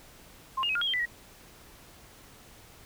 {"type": "tone with pitch steps", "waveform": "sine", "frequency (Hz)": [1057, 2834, 2543, 1412, 3282, 3163, 1986, 1905], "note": ["C6", "F7", "D#7", "F6", "G#7", "G7", "B6", "A#6"], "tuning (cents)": [17, 25, 37, 19, -21, 15, 9, 37], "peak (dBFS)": -26, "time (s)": [0.57, 1.058], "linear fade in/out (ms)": 10, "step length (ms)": 61, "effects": ["pink hiss -53 dBFS RMS until 2.85 s"]}